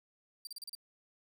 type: tone bursts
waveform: sawtooth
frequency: 4699 Hz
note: D8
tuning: in tune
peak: -39 dBFS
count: 6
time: 0.45-0.751 s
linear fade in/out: 2 ms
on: 21 ms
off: 35 ms
effects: 12-bit